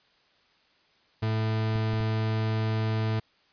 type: tone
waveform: 40% pulse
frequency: 110 Hz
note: A2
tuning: in tune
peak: -24 dBFS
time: 1.22-3.2 s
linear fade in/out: 10 ms
type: clicks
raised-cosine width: 5 ms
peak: -26 dBFS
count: 3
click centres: 1.758 / 1.936 / 2.007 s
effects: white hiss -64 dBFS RMS until 3.52 s + resampled to 11025 Hz